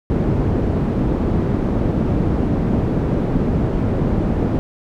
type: low-pass noise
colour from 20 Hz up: white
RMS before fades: -18 dBFS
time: 0.1-4.59 s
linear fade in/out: 0 ms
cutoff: 270 Hz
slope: 12 dB/octave
effects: none